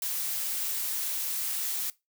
blue noise with amplitude modulation, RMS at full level -30 dBFS, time 0.02-1.9 s, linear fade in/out 2 ms, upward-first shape sine, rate 273 Hz, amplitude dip 30%, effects noise-tail reverb RT60 0.2 s tail -20 dB re dry

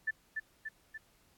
sine tone with echo, 1760 Hz, A6, in tune, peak -29 dBFS, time 0.07-0.11 s, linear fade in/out 10 ms, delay 290 ms, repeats 3, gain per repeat -4 dB, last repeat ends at 0.98 s, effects pink hiss -68 dBFS RMS until 1.37 s + AAC 64 kbps

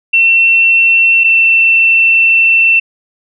sine tone pair in turn, 2703 / 2687 Hz, E7 / E7, +43 / +33 cents, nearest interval unison, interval 10 cents, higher first, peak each -5 dBFS, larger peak neither, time 0.13-1.24 / 1.24-2.8 s, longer second, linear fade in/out 10 ms, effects none

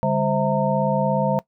sine tone cluster, 144.5 / 201.5 / 523 / 654 / 917 Hz, D3 / G3 / C5 / E5 / A#5, -28 / +48 / -1 / -14 / -29 cents, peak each -24 dBFS, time 0.03-1.39 s, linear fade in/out 0 ms, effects noise-tail reverb RT60 0.1 s tail -20 dB re dry

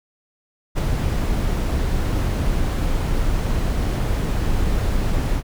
brown noise with ADSR envelope, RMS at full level -17 dBFS, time 0.75-5.43 s, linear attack 30 ms, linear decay 18 ms, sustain -3 dB, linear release 60 ms, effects none

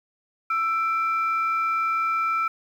sine tone pair together, 1329 / 2349 Hz, E6 / D7, +14 / 0 cents, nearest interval minor seventh, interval 986 cents, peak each -21 / -29 dBFS, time 0.5-2.48 s, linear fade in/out 5 ms, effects tanh soft clip ceiling -14 dBFS + 9-bit

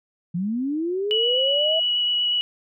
sine linear sweep, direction up, 164.81 to 655 Hz, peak -22 dBFS, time 0.34-1.8 s, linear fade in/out 10 ms
sine tone with vibrato, 2932 Hz, F#7, 16 cents flat, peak -19 dBFS, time 1.11-2.41 s, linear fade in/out 0 ms, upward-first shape square, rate 8.3 Hz, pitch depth 8 cents each way
effects none

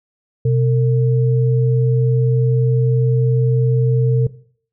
sine tone pair together, 127 / 452.9 Hz, B2 / A#4, +49 / -50 cents, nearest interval octave + minor seventh, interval 2201 cents, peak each -13 / -20 dBFS, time 0.45-4.27 s, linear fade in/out 5 ms, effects noise-tail reverb RT60 0.5 s tail -17 dB re dry

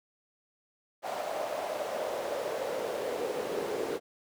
brown noise with high-pass filter sweep, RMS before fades -34 dBFS, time 1.02-4 s, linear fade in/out 50 ms, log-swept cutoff 680 to 410 Hz, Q 4.3, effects none

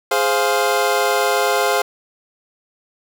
25% pulse chord, F minor, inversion first, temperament equal, 415.3 / 523.3 / 698.5 Hz, Ab4 / C5 / F5, 0 / 0 / 0 cents, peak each -16 dBFS, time 0.11-1.82 s, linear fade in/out 5 ms, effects none

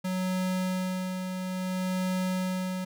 square tone with tremolo, 185 Hz, F#3, in tune, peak -27 dBFS, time 0.04-2.85 s, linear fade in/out 10 ms, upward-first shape sine, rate 0.59 Hz, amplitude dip 45%, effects none

